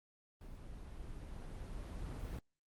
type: noise with level ramp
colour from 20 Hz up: brown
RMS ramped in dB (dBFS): -51 to -41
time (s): 0.41-2.39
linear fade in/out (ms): 2
effects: Opus 24 kbps